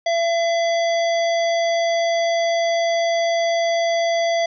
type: harmonic tone with a mistuned harmonic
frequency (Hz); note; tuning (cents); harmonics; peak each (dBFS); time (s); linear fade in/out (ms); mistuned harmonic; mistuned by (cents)
674; E5; +38; 1 / 3 / 5 / 7 / 9; -17 / -27 / -31 / -34 / -36; 0.06-4.46; 5; 9; -24
effects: none